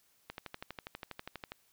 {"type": "click train", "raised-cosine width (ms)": 0.3, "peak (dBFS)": -25, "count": 16, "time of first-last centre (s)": [0.3, 1.52], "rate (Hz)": 12.3, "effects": ["white hiss -70 dBFS RMS until 1.72 s"]}